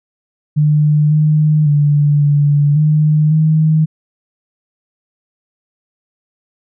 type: tone with pitch steps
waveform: sine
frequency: 150.1 / 152.9 / 146.3 / 145.1 / 152.6 / 156.7 Hz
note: D3 / D#3 / D3 / D3 / D#3 / D#3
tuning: +38 / -30 / -6 / -21 / -33 / +13 cents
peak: -8 dBFS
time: 0.56-3.86 s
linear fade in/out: 20 ms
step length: 550 ms
effects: none